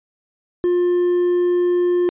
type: tone with hard clipping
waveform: triangle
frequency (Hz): 354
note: F4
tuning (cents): +23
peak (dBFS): -15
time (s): 0.64-2.09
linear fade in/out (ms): 0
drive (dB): 5
effects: resampled to 8000 Hz